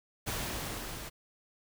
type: noise with level ramp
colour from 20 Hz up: pink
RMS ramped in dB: -34 to -43 dBFS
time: 0.26-1.1 s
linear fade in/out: 20 ms
effects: none